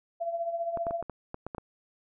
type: tone with tremolo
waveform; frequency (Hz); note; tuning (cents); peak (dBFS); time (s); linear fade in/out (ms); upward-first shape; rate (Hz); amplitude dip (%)
sine; 677; E5; +46; -26; 0.2-1.02; 20; triangle; 15; 70
type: clicks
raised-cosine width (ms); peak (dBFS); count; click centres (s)
1; -22; 9; 0.773 / 0.868 / 0.909 / 1.026 / 1.097 / 1.344 / 1.466 / 1.548 / 1.582
effects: none